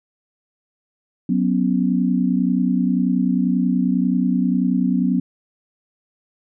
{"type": "chord", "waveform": "sine", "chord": "F# suspended fourth", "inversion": "none", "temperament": "equal", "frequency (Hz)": [185, 246.9, 277.2], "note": ["F#3", "B3", "C#4"], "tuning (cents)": [0, 0, 0], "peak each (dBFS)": [-19, -19, -23], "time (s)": [1.29, 5.2], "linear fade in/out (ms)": 5, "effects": []}